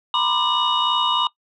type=tone cluster; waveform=sine; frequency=955 / 1018 / 1190 / 2927 / 3706 Hz; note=A#5 / C6 / D6 / F#7 / A#7; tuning=+42 / -48 / +22 / -19 / -11 cents; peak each=-23 dBFS; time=0.14-1.27 s; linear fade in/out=2 ms; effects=noise-tail reverb RT60 0.1 s tail -21 dB re dry + tanh soft clip ceiling -8 dBFS